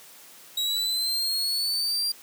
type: exponential sweep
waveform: 40% pulse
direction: up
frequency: 3835 to 4776 Hz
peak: -23 dBFS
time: 0.57-2.12 s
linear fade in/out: 5 ms
effects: white hiss -49 dBFS RMS until 2.22 s + high-pass 150 Hz 12 dB/octave